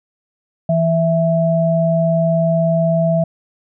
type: tone pair together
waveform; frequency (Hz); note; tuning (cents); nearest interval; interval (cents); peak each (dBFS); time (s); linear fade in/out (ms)
sine; 164.75 / 659; E3 / E5; -1 / -1; 2 octaves; 2400; -15; 0.69-3.24; 5
effects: none